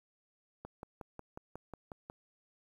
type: click train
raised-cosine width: 1 ms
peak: -30 dBFS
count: 9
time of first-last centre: 0.65-2.099 s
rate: 5.52 Hz
effects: 10-bit